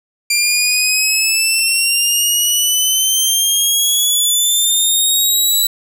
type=exponential sweep; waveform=15% pulse; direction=up; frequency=2376 to 3951 Hz; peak=-5 dBFS; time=0.3-5.67 s; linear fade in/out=5 ms; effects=7-bit